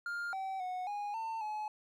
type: tone with pitch steps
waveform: triangle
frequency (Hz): 1405 / 768 / 734 / 823 / 898 / 852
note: F6 / G5 / F#5 / G#5 / A5 / G#5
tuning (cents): +10 / -36 / -14 / -16 / +35 / +44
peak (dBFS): -34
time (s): 0.06-1.68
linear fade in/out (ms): 2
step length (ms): 270
effects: none